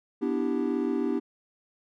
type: chord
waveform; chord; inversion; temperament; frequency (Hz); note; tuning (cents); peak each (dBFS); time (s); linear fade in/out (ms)
triangle; E minor seventh; second; equal; 246.9 / 293.7 / 329.6 / 392; B3 / D4 / E4 / G4; 0 / 0 / 0 / 0; -28 / -28 / -30 / -29; 0.21-1.2; 20
effects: none